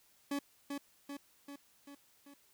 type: tone with echo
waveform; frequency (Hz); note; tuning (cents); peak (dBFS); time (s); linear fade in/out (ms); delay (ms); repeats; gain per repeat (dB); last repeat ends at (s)
40% pulse; 282.8; C#4; +35; -33; 0.31-0.39; 5; 390; 5; -4; 2.34
effects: white hiss -68 dBFS RMS until 2.53 s